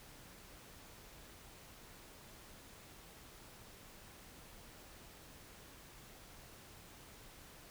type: silence
effects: pink hiss -57 dBFS RMS until 7.7 s